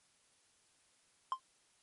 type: tone with exponential decay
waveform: triangle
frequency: 1048 Hz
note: C6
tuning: 2 cents sharp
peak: -26 dBFS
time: 1.32-1.4 s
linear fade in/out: 1 ms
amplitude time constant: 16 ms
effects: white hiss -71 dBFS RMS until 1.82 s + MP3 48 kbps